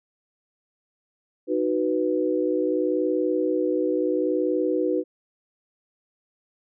sine chord, B major, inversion first, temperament equal with one note detuned, 309.3 / 370 / 493.9 Hz, D#4 / F#4 / B4, -10 / 0 / 0 cents, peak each -25 dBFS, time 1.47-5.04 s, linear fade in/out 50 ms, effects none

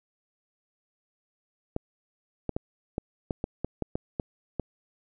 clicks, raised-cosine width 2 ms, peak -15 dBFS, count 11, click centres 1.764 / 2.493 / 2.565 / 2.981 / 3.308 / 3.441 / 3.646 / 3.823 / 3.955 / 4.198 / 4.597 s, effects none

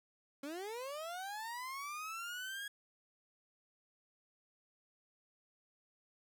30% pulse linear sweep, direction up, 269.1 to 1661.2 Hz, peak -39 dBFS, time 0.43-2.68 s, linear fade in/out 5 ms, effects none

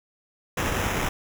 pink noise with sample-and-hold, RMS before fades -26 dBFS, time 0.57-1.09 s, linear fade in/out 5 ms, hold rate 4410 Hz, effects none

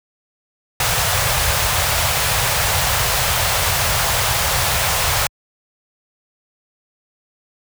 pink band-stop noise, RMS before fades -17 dBFS, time 0.8-5.27 s, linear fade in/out 2 ms, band 130 to 560 Hz, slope 24 dB/octave, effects high-pass 60 Hz 12 dB/octave

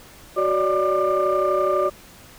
sine tone cluster, 372 / 569 / 601 / 1195 Hz, F#4 / C#5 / D5 / D6, +9 / +45 / +40 / +30 cents, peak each -22 dBFS, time 0.36-1.9 s, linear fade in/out 20 ms, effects tanh soft clip ceiling -11 dBFS + pink hiss -46 dBFS RMS until 2.38 s

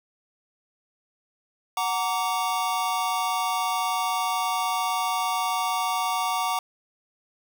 square chord, Gb augmented, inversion none, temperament just, 740 / 925 / 1156.2 Hz, Gb5 / Bb5 / D6, 0 / -14 / -27 cents, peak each -29 dBFS, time 1.77-6.59 s, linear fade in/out 2 ms, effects none

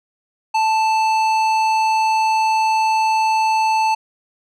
sine tone with tanh clipping, 880 Hz, A5, in tune, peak -16 dBFS, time 0.54-3.95 s, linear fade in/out 10 ms, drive 14 dB, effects none

